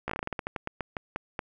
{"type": "slowing click train", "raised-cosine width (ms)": 0.5, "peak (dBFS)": -16, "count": 17, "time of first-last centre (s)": [0.08, 1.392], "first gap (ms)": 15, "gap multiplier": 1.2, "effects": []}